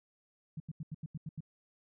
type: tone bursts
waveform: sine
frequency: 155.56 Hz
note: D#3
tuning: in tune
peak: -37 dBFS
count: 8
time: 0.57-1.406 s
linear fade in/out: 5 ms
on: 31 ms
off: 84 ms
effects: none